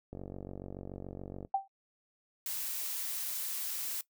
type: click train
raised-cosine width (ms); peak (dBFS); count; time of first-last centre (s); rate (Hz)
2; -29; 63; 0.13-1.449; 47
type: tone with exponential decay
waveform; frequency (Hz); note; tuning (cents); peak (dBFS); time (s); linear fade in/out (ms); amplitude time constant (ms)
sine; 781; G5; -7; -23; 1.54-1.68; 5; 29
type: noise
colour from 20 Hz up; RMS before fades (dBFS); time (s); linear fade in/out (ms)
blue; -37; 2.46-4.01; 2
effects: noise-tail reverb RT60 0.1 s tail -18 dB re dry